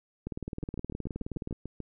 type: two click trains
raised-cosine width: 3 ms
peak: -22 / -24 dBFS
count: 25 / 9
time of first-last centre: 0.27-1.527 / 0.63-1.803 s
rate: 19.1 / 6.82 Hz
effects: none